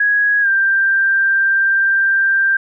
sine tone with pitch glide, 1661.2 to 1579.8 Hz, G#6 to G6, 0 to +13 cents, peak -11 dBFS, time 0-2.57 s, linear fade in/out 5 ms, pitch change -87 cents, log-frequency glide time 0.41-0.48 s, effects none

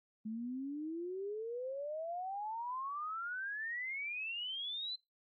sine exponential sweep, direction up, 213.3 to 4092 Hz, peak -38 dBFS, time 0.25-4.96 s, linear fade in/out 10 ms, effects noise-tail reverb RT60 0.2 s tail -22 dB re dry + AAC 32 kbps

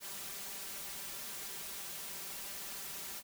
white noise with comb filter, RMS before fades -44 dBFS, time 0-3.23 s, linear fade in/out 50 ms, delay 5.1 ms, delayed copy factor +0.6, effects none

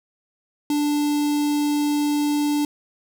square tone with notch filter, 293.7 Hz, D4, in tune, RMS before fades -21 dBFS, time 0.7-2.65 s, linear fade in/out 2 ms, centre 1600 Hz, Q 0.79, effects none

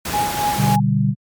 pink noise, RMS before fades -24 dBFS, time 0.05-0.76 s, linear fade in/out 5 ms
sine tone with tremolo, 830.6 Hz, G#5, in tune, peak -15 dBFS, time 0.13-0.8 s, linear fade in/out 10 ms, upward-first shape triangle, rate 3.7 Hz, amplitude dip 80%
sine chord, G major, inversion first, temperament just, 122.5 / 147 / 196 Hz, B2 / D3 / G3, -14 / +2 / 0 cents, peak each -18 dBFS, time 0.56-1.15 s, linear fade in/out 50 ms
effects high-pass 80 Hz 12 dB/octave + MP3 96 kbps

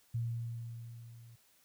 sine tone with level ramp, 116.7 Hz, A#2, 2 cents sharp, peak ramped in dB -31 to -53 dBFS, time 0.14-1.36 s, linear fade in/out 10 ms, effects white hiss -68 dBFS RMS until 1.64 s

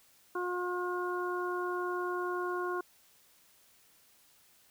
harmonic tone, 358.1 Hz, F4, 43 cents sharp, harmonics 1 / 2 / 3 / 4, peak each -34 / -43 / -37 / -40 dBFS, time 0.35-2.81 s, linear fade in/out 5 ms, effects white hiss -64 dBFS RMS until 4.7 s

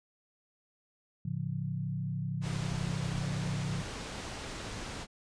sine chord, A augmented, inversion none, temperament equal with one note detuned, 110 / 141.99 / 174.61 Hz, A2 / C#3 / E#3, 0 / +42 / 0 cents, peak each -38 / -35 / -37 dBFS, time 1.25-3.82 s, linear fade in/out 5 ms
pink low-pass noise, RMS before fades -41 dBFS, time 2.41-5.07 s, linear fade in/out 50 ms, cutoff 7500 Hz, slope 12 dB/octave
effects resampled to 22050 Hz

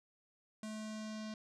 square tone with low-pass filter sweep, 216 Hz, A3, 32 cents flat, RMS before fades -44 dBFS, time 0.63-1.34 s, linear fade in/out 2 ms, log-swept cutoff 8400 to 5300 Hz, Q 2, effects none

